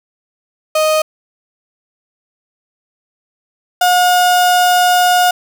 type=tone pair in turn; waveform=35% pulse; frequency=622.3 / 719.3 Hz; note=D#5 / F#5; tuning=0 / -49 cents; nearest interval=minor third; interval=251 cents; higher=second; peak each=-9 / -7 dBFS; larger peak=second; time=0.75-1.02 / 3.81-5.31 s; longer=second; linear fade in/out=5 ms; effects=none